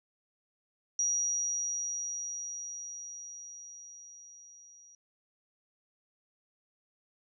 sine tone with level ramp, 5760 Hz, F#8, 47 cents flat, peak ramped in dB -26 to -54 dBFS, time 0.99-4.95 s, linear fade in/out 2 ms, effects none

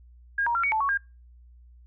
sine tone with pitch steps, 1623 / 944 / 1372 / 2245 / 875 / 1115 / 1612 Hz, G#6 / A#5 / F6 / C#7 / A5 / C#6 / G6, -40 / +22 / -31 / +21 / -10 / +10 / +48 cents, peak -22 dBFS, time 0.38-0.975 s, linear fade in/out 5 ms, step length 85 ms, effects noise-tail reverb RT60 0.3 s tail -26 dB re dry + added 60 Hz sine -49 dBFS peak until 1.86 s

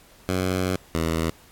10% pulse tone pair in turn, 92.5 / 81.47 Hz, F#2 / E2, 0 / -20 cents, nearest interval major second, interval 220 cents, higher first, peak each -14 dBFS, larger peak neither, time 0.29-0.76 / 0.95-1.3 s, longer first, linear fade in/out 0 ms, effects pink hiss -53 dBFS RMS until 1.51 s + AAC 64 kbps

